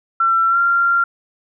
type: tone with pitch glide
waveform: sine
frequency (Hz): 1349 to 1383.7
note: E6 to F6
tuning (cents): +40 to -16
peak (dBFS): -12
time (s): 0.2-1.04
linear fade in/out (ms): 5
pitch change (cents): +44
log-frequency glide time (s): 0.49-0.58
effects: none